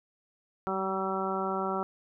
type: harmonic tone with a mistuned harmonic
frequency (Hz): 191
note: G3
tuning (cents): -45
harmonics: 1 / 2 / 3 / 4 / 5 / 6 / 7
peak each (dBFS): -36 / -34 / -38 / -35 / -38 / -39 / -35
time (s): 0.67-1.83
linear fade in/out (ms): 0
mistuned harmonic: 1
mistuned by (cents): +17
effects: none